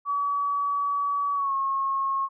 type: tone with pitch glide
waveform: sine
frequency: 1139 to 1086.9 Hz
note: C#6 to C#6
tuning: +47 to -34 cents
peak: -23 dBFS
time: 0.05-2.29 s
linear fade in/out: 50 ms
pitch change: -81 cents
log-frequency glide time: 1.34-1.54 s
effects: none